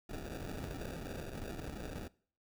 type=noise with sample-and-hold; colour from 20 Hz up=pink; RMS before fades=-43 dBFS; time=0.09-2.08 s; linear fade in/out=5 ms; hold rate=1050 Hz; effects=noise-tail reverb RT60 0.5 s tail -22 dB re dry